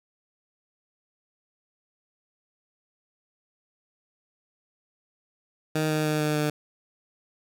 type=tone with pitch steps; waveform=15% pulse; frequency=155.56 / 154.22 / 152.89 / 151.57 / 150.26 Hz; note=D#3 / D#3 / D#3 / D#3 / D3; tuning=0 / -15 / -30 / -45 / +40 cents; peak=-17 dBFS; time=5.75-6.5 s; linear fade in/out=5 ms; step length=150 ms; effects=none